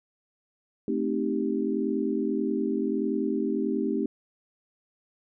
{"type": "chord", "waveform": "sine", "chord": "A half-diminished seventh", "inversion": "none", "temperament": "equal", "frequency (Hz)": [220, 261.6, 311.1, 392], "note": ["A3", "C4", "Eb4", "G4"], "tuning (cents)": [0, 0, 0, 0], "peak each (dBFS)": -30, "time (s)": [0.88, 4.06], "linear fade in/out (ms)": 2, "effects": []}